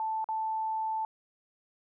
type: tone with dropouts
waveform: sine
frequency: 880 Hz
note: A5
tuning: in tune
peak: -29 dBFS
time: 0-1.05 s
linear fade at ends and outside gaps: 1 ms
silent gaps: 0.243-0.288 s
effects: none